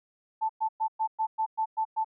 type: tone bursts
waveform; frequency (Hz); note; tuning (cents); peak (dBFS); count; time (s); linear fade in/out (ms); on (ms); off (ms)
sine; 880; A5; 0; -24; 9; 0.41-2.046; 20; 84; 110
effects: none